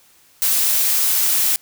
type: noise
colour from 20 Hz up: blue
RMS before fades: -17 dBFS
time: 0.42-1.56 s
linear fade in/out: 0 ms
effects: white hiss -53 dBFS RMS until 1.61 s